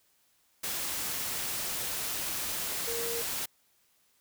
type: tone in noise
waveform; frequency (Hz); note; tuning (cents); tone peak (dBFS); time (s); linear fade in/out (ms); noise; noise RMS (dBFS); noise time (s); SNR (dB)
sine; 466.2; A#4; 0; -35; 2.87-3.22; 10; white; -34; 0.63-3.46; -4
effects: white hiss -69 dBFS RMS until 4.2 s